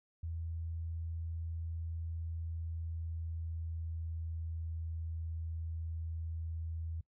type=tone with pitch glide; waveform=sine; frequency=82.41 to 81.6 Hz; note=E2 to E2; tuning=0 to -17 cents; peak=-37 dBFS; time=0.23-7.01 s; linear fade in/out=5 ms; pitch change=-17 cents; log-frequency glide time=2.14-4.85 s; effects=noise-tail reverb RT60 0.1 s tail -22 dB re dry